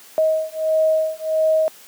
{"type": "beating tone pair", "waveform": "sine", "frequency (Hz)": [631, 632.5], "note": ["D#5", "D#5"], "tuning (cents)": [24, 28], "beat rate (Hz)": 1.5, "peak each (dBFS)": -19, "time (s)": [0.18, 1.68], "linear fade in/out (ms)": 0, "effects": ["white hiss -45 dBFS RMS until 1.87 s", "high-pass 200 Hz 12 dB/octave"]}